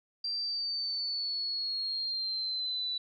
sine linear sweep, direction down, 4722 to 3951 Hz, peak -31 dBFS, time 0.24-2.98 s, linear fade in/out 5 ms, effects none

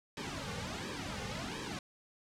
pink noise with flanger, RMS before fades -40 dBFS, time 0.17-1.79 s, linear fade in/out 2 ms, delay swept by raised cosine 1.4 to 3.1 ms, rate 1.4 Hz, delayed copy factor -1, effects low-pass 6000 Hz 12 dB/octave

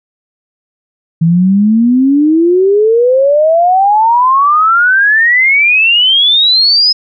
sine exponential sweep, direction up, 160.9 to 5140 Hz, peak -5 dBFS, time 1.21-6.93 s, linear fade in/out 10 ms, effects none

